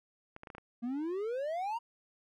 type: clicks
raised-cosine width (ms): 0.5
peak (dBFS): -31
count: 6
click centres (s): 0.364 / 0.434 / 0.472 / 0.502 / 0.55 / 0.582
type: exponential sweep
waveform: triangle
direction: up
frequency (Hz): 230 to 963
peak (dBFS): -31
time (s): 0.82-1.79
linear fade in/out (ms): 20
effects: none